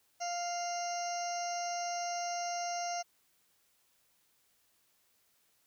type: harmonic tone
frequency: 698.5 Hz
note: F5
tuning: in tune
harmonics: 1 / 2 / 3 / 4 / 6 / 7 / 8 / 9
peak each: -35 / -48 / -48 / -50 / -53 / -54 / -43 / -45 dBFS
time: 0.2-3.03 s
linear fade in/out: 20 ms
effects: white hiss -72 dBFS RMS until 5.66 s